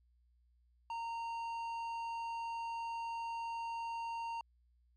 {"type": "tone with low-pass filter", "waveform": "square", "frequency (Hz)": 923, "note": "A#5", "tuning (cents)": -17, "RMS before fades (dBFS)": -41, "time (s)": [0.9, 4.41], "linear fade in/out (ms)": 2, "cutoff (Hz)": 3300, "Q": 0.56, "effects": ["added 60 Hz sine -68 dBFS peak until 4.96 s"]}